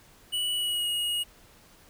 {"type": "tone with pitch glide", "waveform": "square", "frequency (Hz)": [2947, 2880], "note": ["F#7", "F#7"], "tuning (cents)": [-8, -47], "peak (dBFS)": -27, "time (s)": [0.32, 1.24], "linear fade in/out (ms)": 20, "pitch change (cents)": -39, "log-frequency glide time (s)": [0.54, 0.89], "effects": ["pink hiss -56 dBFS RMS until 1.89 s"]}